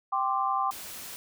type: chord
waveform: sine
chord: G suspended fourth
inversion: none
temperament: just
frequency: 784 / 1045.3 / 1176 Hz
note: G5 / C6 / D6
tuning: 0 / -2 / +2 cents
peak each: -29 dBFS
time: 0.12-0.71 s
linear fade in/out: 10 ms
type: noise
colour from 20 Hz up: white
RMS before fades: -41 dBFS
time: 0.71-1.16 s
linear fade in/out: 0 ms
effects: none